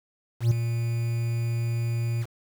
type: tone with ADSR envelope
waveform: triangle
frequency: 116.9 Hz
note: A#2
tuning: 5 cents sharp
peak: -13 dBFS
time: 0.4-2.26 s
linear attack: 110 ms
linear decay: 8 ms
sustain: -9 dB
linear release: 45 ms
effects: 7-bit